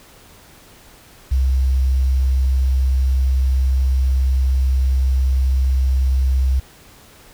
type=tone with quantisation; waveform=sine; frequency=65.41 Hz; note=C2; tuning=in tune; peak=-13 dBFS; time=1.31-6.6 s; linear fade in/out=10 ms; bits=7; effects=pink hiss -46 dBFS RMS until 7.33 s